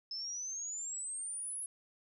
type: exponential sweep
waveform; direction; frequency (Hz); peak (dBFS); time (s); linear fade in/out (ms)
sine; up; 5200 to 10750; -38; 0.11-1.66; 2
effects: none